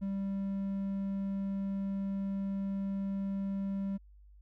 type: tone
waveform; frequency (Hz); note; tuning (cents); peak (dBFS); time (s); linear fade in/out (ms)
triangle; 196; G3; 0; -30; 0.01-3.98; 20
effects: added 50 Hz sine -54 dBFS peak until 4.41 s